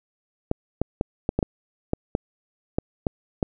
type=clicks; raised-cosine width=2 ms; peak=-8 dBFS; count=11; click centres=0.514 / 0.816 / 1.011 / 1.291 / 1.39 / 1.428 / 1.934 / 2.151 / 2.785 / 3.068 / 3.428 s; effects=none